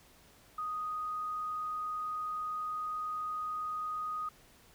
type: tone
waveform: sine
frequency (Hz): 1244.5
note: D#6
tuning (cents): 0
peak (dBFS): -34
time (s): 0.58-4.29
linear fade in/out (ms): 5
effects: pink hiss -61 dBFS RMS until 4.74 s